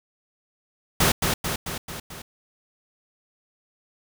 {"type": "noise with echo", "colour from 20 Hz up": "pink", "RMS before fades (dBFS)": -19, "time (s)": [1, 1.12], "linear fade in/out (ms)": 5, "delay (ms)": 220, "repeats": 5, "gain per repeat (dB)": -4, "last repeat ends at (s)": 2.22, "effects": []}